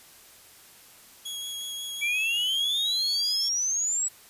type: tone with vibrato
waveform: sawtooth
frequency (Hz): 3322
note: G#7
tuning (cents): 0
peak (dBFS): -30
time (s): 1.25-3.49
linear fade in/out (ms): 10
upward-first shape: sine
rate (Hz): 5.5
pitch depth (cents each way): 11
type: exponential sweep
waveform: sine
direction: up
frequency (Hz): 2301 to 7902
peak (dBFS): -24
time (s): 2.01-4.09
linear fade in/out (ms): 20
effects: white hiss -52 dBFS RMS until 4.29 s + resampled to 32000 Hz